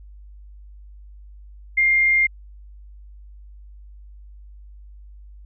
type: tone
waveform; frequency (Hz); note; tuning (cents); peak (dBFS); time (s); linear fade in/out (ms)
sine; 2113; C7; +16; -14; 1.77-2.27; 10
effects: added 50 Hz sine -40 dBFS peak until 5.45 s